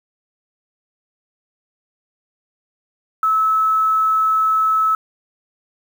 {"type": "tone with quantisation", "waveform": "sine", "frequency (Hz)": 1300, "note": "E6", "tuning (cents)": -24, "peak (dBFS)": -13, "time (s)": [3.23, 4.95], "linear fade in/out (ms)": 2, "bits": 7, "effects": []}